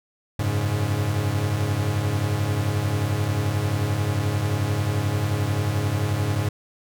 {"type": "chord", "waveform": "45% pulse", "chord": "F# suspended second", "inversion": "none", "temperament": "equal with one note detuned", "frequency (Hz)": [92.5, 103.83, 139.96], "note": ["F#2", "G#2", "C#3"], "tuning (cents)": [0, 0, 17], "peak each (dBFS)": [-29, -23, -28], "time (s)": [0.39, 6.49], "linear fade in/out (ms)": 5, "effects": []}